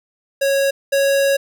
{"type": "tone pair in turn", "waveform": "square", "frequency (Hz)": [551, 552.9], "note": ["C#5", "C#5"], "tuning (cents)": [-11, -5], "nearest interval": "unison", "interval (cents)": 6, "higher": "second", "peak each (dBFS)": [-15, -14], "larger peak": "second", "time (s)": [[0.41, 0.71], [0.92, 1.37]], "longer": "second", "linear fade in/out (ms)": 10, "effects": []}